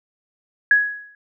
sine tone with exponential decay, 1671 Hz, G#6, 10 cents sharp, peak -8 dBFS, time 0.71-1.15 s, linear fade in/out 2 ms, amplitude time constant 94 ms, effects none

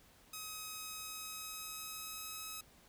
5% pulse tone with pitch glide, 1267 to 1281 Hz, D#6 to E6, +31 to -50 cents, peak -32 dBFS, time 0.33-2.61 s, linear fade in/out 5 ms, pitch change +19 cents, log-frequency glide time 0.71-2.49 s, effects pink hiss -64 dBFS RMS until 2.88 s

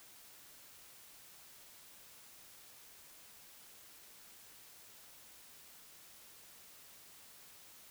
silence, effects white hiss -58 dBFS RMS until 7.9 s

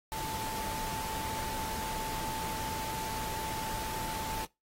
sine tone in noise, 880 Hz, A5, in tune, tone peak -37 dBFS, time 0.12-4.45 s, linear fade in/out 0 ms, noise pink, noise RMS -39 dBFS, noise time 0.12-4.45 s, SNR -1 dB, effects noise-tail reverb RT60 0.2 s tail -21 dB re dry + AAC 48 kbps

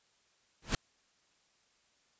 pink noise with exponential growth, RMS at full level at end -26 dBFS, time 0.62-0.75 s, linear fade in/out 2 ms, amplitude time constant 28 ms, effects white hiss -71 dBFS RMS until 2.19 s + resampled to 16000 Hz

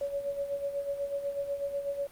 sine tone with tremolo, 563 Hz, C#5, 27 cents sharp, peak -28 dBFS, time 0.01-2.07 s, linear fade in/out 2 ms, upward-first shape sine, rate 8.1 Hz, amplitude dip 65%, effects pink hiss -55 dBFS RMS until 2.11 s + Opus 48 kbps

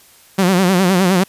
sawtooth tone with vibrato, 185 Hz, F#3, in tune, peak -7 dBFS, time 0.38-1.24 s, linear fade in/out 10 ms, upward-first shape sine, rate 9.7 Hz, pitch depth 100 cents each way, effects white hiss -47 dBFS RMS until 1.28 s + resampled to 32000 Hz

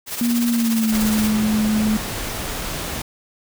white noise with tremolo, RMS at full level -25 dBFS, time 0.06-1.32 s, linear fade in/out 50 ms, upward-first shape triangle, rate 17 Hz, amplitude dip 65%
sine tone with pitch glide, 237.2 to 215 Hz, A#3 to A3, +30 to -40 cents, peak -16 dBFS, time 0.21-1.97 s, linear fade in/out 2 ms, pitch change -170 cents, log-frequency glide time 0.49-1.02 s
pink noise, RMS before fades -27 dBFS, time 0.92-3.02 s, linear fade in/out 5 ms
effects none

